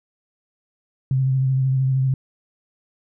sine tone with vibrato, 132.2 Hz, C3, 18 cents sharp, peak -16 dBFS, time 1.11-2.14 s, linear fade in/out 2 ms, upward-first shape sine, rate 13 Hz, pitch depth 26 cents each way, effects none

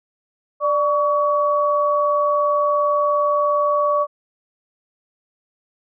sine tone pair together, 590 / 1129.3 Hz, D5 / C#6, +8 / +32 cents, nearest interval major seventh, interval 1124 cents, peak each -18 dBFS, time 0.6-4.07 s, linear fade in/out 50 ms, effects none

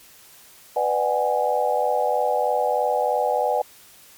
sine chord, G# half-diminished seventh, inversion first, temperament just, 498.4 / 598 / 747.5 / 830.6 Hz, B4 / D5 / F#5 / G#5, +16 / +31 / +17 / 0 cents, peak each -24 dBFS, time 0.76-3.62 s, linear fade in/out 5 ms, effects white hiss -49 dBFS RMS until 4.17 s + MP3 96 kbps

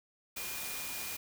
sine tone in noise, 2429 Hz, D#7, 42 cents flat, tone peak -46 dBFS, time 0.36-1.17 s, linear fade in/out 10 ms, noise white, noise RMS -40 dBFS, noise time 0.36-1.17 s, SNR -9 dB, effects none

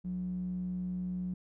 square tone with band-pass filter, 60.7 Hz, B1, 29 cents flat, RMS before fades -36 dBFS, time 0.04-1.34 s, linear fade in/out 5 ms, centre 180 Hz, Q 8.3, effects none

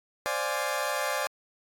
20% pulse chord, D half-diminished seventh, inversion third, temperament equal, 523.3 / 587.3 / 698.5 / 830.6 Hz, C5 / D5 / F5 / Ab5, 0 / 0 / 0 / 0 cents, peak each -29 / -26 / -32 / -29 dBFS, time 0.26-1.27 s, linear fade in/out 0 ms, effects AAC 48 kbps

